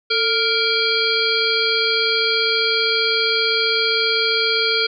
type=harmonic tone with a mistuned harmonic; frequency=466.2 Hz; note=A#4; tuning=in tune; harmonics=1 / 3 / 5 / 7 / 9 / 10; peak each=-23 / -23 / -23 / -23 / -23 / -23 dBFS; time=0.1-4.87 s; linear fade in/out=10 ms; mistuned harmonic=1; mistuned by=-76 cents; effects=none